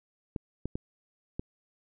clicks, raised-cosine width 3 ms, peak -20 dBFS, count 4, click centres 0.362 / 0.656 / 0.755 / 1.395 s, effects none

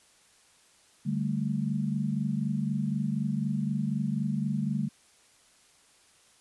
sine chord, D suspended fourth, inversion none, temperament equal, 146.83 / 196 / 220 Hz, D3 / G3 / A3, 0 / 0 / 0 cents, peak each -31 dBFS, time 1.05-4.89 s, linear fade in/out 20 ms, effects white hiss -61 dBFS RMS until 6.4 s + resampled to 24000 Hz

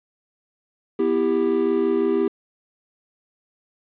triangle chord, E minor, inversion second, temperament just, 247.2 / 329.6 / 395.6 Hz, B3 / E4 / G4, +2 / 0 / +16 cents, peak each -23 / -21 / -18 dBFS, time 0.99-2.28 s, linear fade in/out 5 ms, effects resampled to 8000 Hz + 8-bit

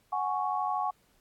sine chord, F# suspended second, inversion none, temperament just, 740 / 832.5 / 1110 Hz, F#5 / G#5 / C#6, 0 / +4 / +2 cents, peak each -32 / -32 / -32 dBFS, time 0.12-0.91 s, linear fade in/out 10 ms, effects pink hiss -68 dBFS RMS until 1.2 s + AAC 64 kbps

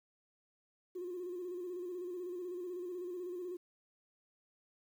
sine tone with vibrato, 358.1 Hz, F4, 43 cents sharp, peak -38 dBFS, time 0.95-3.57 s, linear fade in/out 10 ms, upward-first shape square, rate 16 Hz, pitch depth 44 cents each way, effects tanh soft clip ceiling -36 dBFS + 11-bit

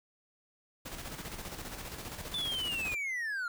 pink noise with tremolo, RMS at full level -41 dBFS, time 0.85-2.95 s, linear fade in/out 10 ms, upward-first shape square, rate 15 Hz, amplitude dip 45%
triangle linear sweep, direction down, 3538 to 1371 Hz, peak -31 dBFS, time 2.34-3.48 s, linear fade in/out 2 ms
effects none

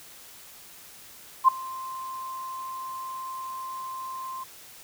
sine tone with ADSR envelope, 1046.5 Hz, C6, in tune, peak -10 dBFS, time 1.44-4.44 s, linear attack 42 ms, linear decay 6 ms, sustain -23 dB, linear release 9 ms, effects white hiss -48 dBFS RMS until 4.83 s

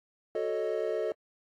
triangle chord, D# half-diminished seventh, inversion first, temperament equal, 370 / 440 / 554.4 / 622.3 Hz, F#4 / A4 / C#5 / D#5, 0 / 0 / 0 / 0 cents, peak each -34 / -30 / -35 / -32 dBFS, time 0.35-1.12 s, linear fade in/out 2 ms, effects AAC 48 kbps

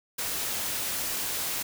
white noise, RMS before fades -31 dBFS, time 0.18-1.63 s, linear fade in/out 10 ms, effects none

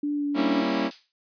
sine tone with vibrato, 290.2 Hz, D4, 21 cents flat, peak -24 dBFS, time 0.03-0.63 s, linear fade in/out 5 ms, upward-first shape sine, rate 2.9 Hz, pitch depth 14 cents each way
sawtooth chord, G diminished seventh, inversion none, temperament equal with one note detuned, 196 / 233.1 / 274.6 / 329.6 Hz, G3 / Bb3 / Db4 / Fb4, 0 / 0 / -16 / 0 cents, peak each -27 / -25 / -23 / -25 dBFS, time 0.34-0.91 s, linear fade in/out 50 ms
violet noise with exponential decay, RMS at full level -25 dBFS, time 0.91-1.12 s, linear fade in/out 0 ms, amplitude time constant 44 ms
effects resampled to 11025 Hz

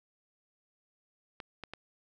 clicks, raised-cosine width 0.3 ms, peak -25 dBFS, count 3, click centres 1.402 / 1.637 / 1.736 s, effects none

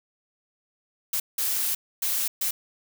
blue noise bursts at uneven times, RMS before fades -26 dBFS, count 4, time 1.13-1.2 / 1.38-1.75 / 2.02-2.28 / 2.41-2.51 s, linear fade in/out 5 ms, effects none

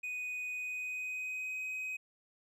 triangle tone with pitch glide, 2489 to 2521 Hz, D#7 to D#7, 0 to +22 cents, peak -35 dBFS, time 0.03-1.97 s, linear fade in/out 10 ms, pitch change +22 cents, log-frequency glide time 0.5-1.61 s, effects none

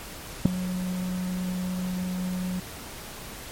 triangle tone with ADSR envelope, 182.7 Hz, F#3, 22 cents flat, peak -6 dBFS, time 0.45-2.6 s, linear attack 7 ms, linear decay 3 ms, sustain -19 dB, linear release 6 ms, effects pink hiss -40 dBFS RMS until 3.51 s + MP3 64 kbps

